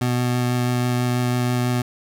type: tone with vibrato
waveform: 25% pulse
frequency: 123.47 Hz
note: B2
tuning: in tune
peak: -15 dBFS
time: 0.01-1.82 s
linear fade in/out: 5 ms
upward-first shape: sine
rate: 6.1 Hz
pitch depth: 9 cents each way
effects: none